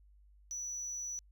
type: tone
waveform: sine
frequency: 5920 Hz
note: F#8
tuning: in tune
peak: -35 dBFS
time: 0.51-1.19 s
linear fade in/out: 0 ms
effects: tanh soft clip ceiling -37 dBFS + added 50 Hz sine -59 dBFS peak until 1.31 s